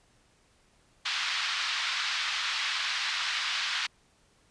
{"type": "band-pass noise", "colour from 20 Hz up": "white", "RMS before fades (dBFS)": -31, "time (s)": [1.05, 3.87], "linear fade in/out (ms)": 10, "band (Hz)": [1100, 4400], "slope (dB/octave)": 24, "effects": ["pink hiss -65 dBFS RMS until 4.5 s", "resampled to 22050 Hz"]}